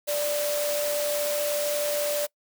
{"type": "tone in noise", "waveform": "sine", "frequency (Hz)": 587.3, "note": "D5", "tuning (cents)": 0, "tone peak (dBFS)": -25, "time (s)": [0.07, 2.27], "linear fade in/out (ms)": 20, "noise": "white", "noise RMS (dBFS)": -31, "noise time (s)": [0.07, 2.27], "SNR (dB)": 3, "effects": ["noise-tail reverb RT60 0.1 s tail -23 dB re dry", "high-pass 300 Hz 12 dB/octave"]}